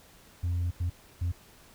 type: tone bursts at uneven times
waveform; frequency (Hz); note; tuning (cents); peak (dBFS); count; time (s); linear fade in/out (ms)
sine; 87.31; F2; 0; -24; 3; 0.43-0.71 / 0.8-0.9 / 1.21-1.32; 10
effects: tanh soft clip ceiling -25 dBFS + pink hiss -56 dBFS RMS until 1.74 s